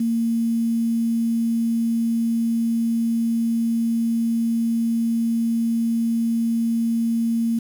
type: tone with quantisation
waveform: sine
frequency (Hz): 230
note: A#3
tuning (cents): -23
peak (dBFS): -18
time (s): 0-7.59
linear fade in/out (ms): 5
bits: 7
effects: none